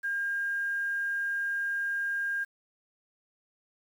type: tone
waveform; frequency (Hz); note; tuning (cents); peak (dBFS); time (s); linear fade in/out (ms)
sine; 1610; G6; +46; -28; 0.03-2.45; 20
effects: 9-bit